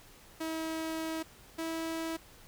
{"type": "tone pair in turn", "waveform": "sawtooth", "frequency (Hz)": [321.3, 325.8], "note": ["E4", "E4"], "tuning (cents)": [-44, -20], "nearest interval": "unison", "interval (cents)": 24, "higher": "second", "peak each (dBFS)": [-30, -30], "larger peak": "neither", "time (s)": [[0.4, 1.23], [1.58, 2.17]], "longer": "first", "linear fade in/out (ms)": 10, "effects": ["pink hiss -56 dBFS RMS until 2.47 s"]}